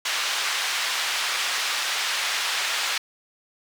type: band-pass noise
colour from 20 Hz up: white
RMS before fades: -26 dBFS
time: 0.05-2.98 s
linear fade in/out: 5 ms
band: 980 to 4200 Hz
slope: 12 dB/octave
effects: none